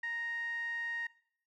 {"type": "tone with band-pass filter", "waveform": "sawtooth", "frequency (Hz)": 932.3, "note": "A#5", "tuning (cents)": 0, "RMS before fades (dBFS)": -38, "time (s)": [0.03, 1.07], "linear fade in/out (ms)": 5, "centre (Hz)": 1900, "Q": 8, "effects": ["noise-tail reverb RT60 0.6 s tail -19 dB re dry"]}